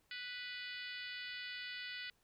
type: harmonic tone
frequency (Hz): 493.9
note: B4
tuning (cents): 0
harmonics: 3 / 4 / 5 / 6 / 7 / 8 / 9 / 10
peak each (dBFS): -50 / -48 / -52 / -51 / -53 / -55 / -53 / -60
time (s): 0.11-2.1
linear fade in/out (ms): 2
effects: pink hiss -75 dBFS RMS until 2.23 s